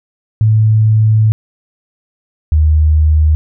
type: tone pair in turn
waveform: sine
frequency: 109.1 / 77.15 Hz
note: A2 / D#2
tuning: -14 / -14 cents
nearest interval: tritone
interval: 600 cents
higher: first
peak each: -6 dBFS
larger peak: neither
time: 0.41-1.32 / 2.52-3.35 s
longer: first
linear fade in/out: 0 ms
effects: none